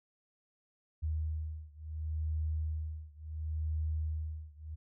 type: beating tone pair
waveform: sine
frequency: 77.78 / 78.49 Hz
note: D#2 / D#2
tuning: 0 / +16 cents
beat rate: 0.71 Hz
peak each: -36 / -37 dBFS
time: 1.02-4.76 s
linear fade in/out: 20 ms
effects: none